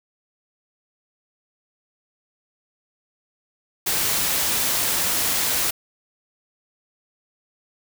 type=noise; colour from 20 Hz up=white; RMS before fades=-22 dBFS; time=3.86-5.71 s; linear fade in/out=10 ms; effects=none